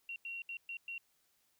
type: tone bursts at uneven times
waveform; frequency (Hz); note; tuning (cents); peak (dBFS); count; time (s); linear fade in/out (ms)
sine; 2743; F7; -32; -40; 5; 0.09-0.16 / 0.25-0.42 / 0.49-0.57 / 0.69-0.77 / 0.88-0.98; 2
effects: white hiss -75 dBFS RMS until 1.59 s